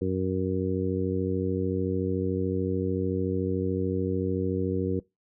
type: harmonic tone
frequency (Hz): 93.6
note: F#2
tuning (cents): +20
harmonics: 1 / 2 / 3 / 4 / 5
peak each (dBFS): -31 / -31 / -31 / -31 / -31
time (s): 0.01-5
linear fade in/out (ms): 10
effects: noise-tail reverb RT60 0.2 s tail -22 dB re dry